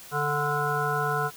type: harmonic tone with a mistuned harmonic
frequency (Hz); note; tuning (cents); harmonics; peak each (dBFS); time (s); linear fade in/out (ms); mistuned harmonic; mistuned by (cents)
146.83; D3; 0; 1 / 3 / 5 / 7 / 9 / 10; -31 / -31 / -31 / -31 / -31 / -31; 0.11-1.31; 50; 10; -22
effects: white hiss -46 dBFS RMS until 1.36 s